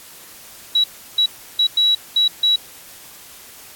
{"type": "tone bursts at uneven times", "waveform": "sine", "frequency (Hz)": 3900, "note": "B7", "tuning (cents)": -23, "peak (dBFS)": -12, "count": 6, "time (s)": [[0.75, 0.84], [1.18, 1.26], [1.59, 1.67], [1.77, 1.95], [2.16, 2.28], [2.43, 2.56]], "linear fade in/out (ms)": 5, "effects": ["white hiss -41 dBFS RMS until 3.75 s", "AAC 64 kbps"]}